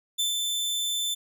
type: tone with ADSR envelope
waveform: sawtooth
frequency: 3535 Hz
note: A7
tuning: 7 cents sharp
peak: -20 dBFS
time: 0.18-1.15 s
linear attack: 18 ms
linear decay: 130 ms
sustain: -3 dB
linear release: 16 ms
effects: none